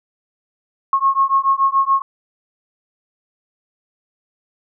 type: beating tone pair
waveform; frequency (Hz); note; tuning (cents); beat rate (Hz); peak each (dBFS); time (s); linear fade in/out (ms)
sine; 1084 / 1091; C#6 / C#6; -39 / -28; 7; -16; 0.93-2.02; 2
effects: none